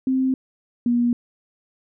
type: tone pair in turn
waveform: sine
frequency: 261.6 / 240 Hz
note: C4 / B3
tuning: 0 / -49 cents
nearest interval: minor second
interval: 149 cents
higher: first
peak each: -17 / -16 dBFS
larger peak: second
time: 0.07-0.34 / 0.86-1.13 s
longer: neither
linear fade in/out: 2 ms
effects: none

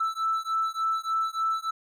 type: beating tone pair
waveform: triangle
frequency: 1318.5 / 1321.9 Hz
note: E6 / E6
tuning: 0 / +4 cents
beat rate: 3.4 Hz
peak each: -25 dBFS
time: 0-1.71 s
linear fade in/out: 10 ms
effects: tanh soft clip ceiling -20 dBFS

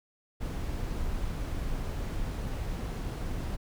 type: noise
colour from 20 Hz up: brown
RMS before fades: -33 dBFS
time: 0.4-3.57 s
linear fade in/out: 20 ms
effects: none

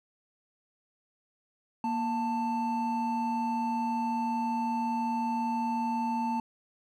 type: tone pair together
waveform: triangle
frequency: 234.7 / 887.3 Hz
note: A#3 / A5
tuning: +12 / +14 cents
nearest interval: octave + major seventh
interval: 2302 cents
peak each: -29 / -28 dBFS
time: 1.84-6.4 s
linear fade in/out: 2 ms
effects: none

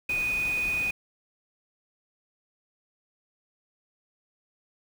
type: tone in noise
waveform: sine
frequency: 2483 Hz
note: D#7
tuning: 4 cents flat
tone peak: -25 dBFS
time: 0.09-0.91 s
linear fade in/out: 5 ms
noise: pink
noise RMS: -40 dBFS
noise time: 0.09-0.91 s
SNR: +12 dB
effects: none

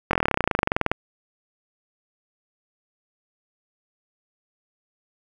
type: slowing click train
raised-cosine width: 0.5 ms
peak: -4 dBFS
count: 24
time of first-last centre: 0.11-0.916 s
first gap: 22 ms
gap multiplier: 1.04
effects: 7-bit

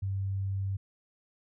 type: tone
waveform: sine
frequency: 97.3 Hz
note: G2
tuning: 12 cents flat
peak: -29 dBFS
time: 0.02-0.77 s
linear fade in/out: 10 ms
effects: none

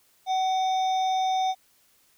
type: harmonic tone with a mistuned harmonic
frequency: 753 Hz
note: F#5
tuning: 30 cents sharp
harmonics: 1 / 3 / 5 / 7 / 8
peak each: -22 / -43 / -36 / -48 / -45 dBFS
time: 0.26-1.55 s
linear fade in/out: 50 ms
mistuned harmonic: 5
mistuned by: -60 cents
effects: white hiss -63 dBFS RMS until 2.17 s

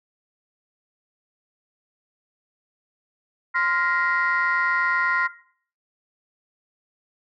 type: tone cluster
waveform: sine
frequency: 1040 / 1405 / 1880 / 2048 Hz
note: C6 / F6 / A#6 / C7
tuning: -11 / +10 / +14 / -38 cents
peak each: -25 / -22 / -24 / -29 dBFS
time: 3.54-5.28 s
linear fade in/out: 20 ms
effects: noise-tail reverb RT60 0.5 s tail -17 dB re dry + tanh soft clip ceiling -12 dBFS

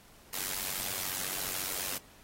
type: noise with amplitude modulation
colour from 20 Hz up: white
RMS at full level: -32 dBFS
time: 0.33-1.98 s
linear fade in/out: 5 ms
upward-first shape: sine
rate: 94.2 Hz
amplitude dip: 85%
effects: pink hiss -58 dBFS RMS until 2.23 s + AAC 48 kbps

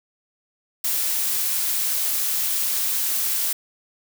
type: noise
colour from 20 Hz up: blue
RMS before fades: -23 dBFS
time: 0.84-3.53 s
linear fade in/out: 5 ms
effects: none

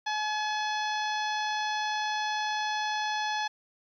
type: harmonic tone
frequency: 851 Hz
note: G#5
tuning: 42 cents sharp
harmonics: 1 / 2 / 3 / 4 / 5 / 6 / 7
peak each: -30 / -34 / -41 / -38 / -42 / -44 / -45 dBFS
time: 0.06-3.48 s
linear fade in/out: 10 ms
effects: 11-bit

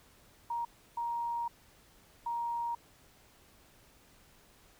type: tone bursts at uneven times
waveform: sine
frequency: 940 Hz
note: A#5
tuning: 14 cents sharp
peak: -32 dBFS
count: 3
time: 0.5-0.65 / 0.97-1.48 / 2.26-2.75 s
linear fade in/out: 5 ms
effects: pink hiss -62 dBFS RMS until 4.79 s

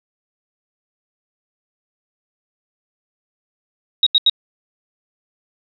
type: tone bursts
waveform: sine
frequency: 3792 Hz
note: A#7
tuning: 29 cents sharp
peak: -9 dBFS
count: 3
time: 4.03-4.297 s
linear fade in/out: 2 ms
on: 35 ms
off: 81 ms
effects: none

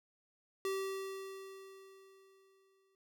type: tone with exponential decay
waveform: square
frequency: 386.4 Hz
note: G4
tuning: 25 cents flat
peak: -34 dBFS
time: 0.65-2.95 s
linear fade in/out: 1 ms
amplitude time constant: 500 ms
effects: none

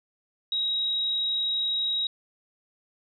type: tone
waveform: sine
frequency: 3816 Hz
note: A#7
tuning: 40 cents sharp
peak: -24 dBFS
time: 0.52-2.07 s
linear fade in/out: 2 ms
effects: none

